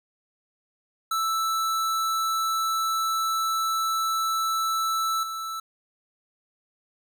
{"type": "tone with level steps", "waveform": "square", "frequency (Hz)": 1320, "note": "E6", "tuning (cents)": 2, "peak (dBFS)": [-24, -31], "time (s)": [1.11, 5.6], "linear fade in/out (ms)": 5, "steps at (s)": 5.23, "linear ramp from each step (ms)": 2, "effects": []}